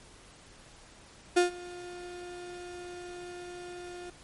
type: tone with ADSR envelope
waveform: 35% pulse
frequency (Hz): 354.5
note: F4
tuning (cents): +26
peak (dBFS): -17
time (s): 1.36-4.1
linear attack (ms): 13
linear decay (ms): 130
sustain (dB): -22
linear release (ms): 3
effects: pink hiss -54 dBFS RMS until 4.23 s + MP3 48 kbps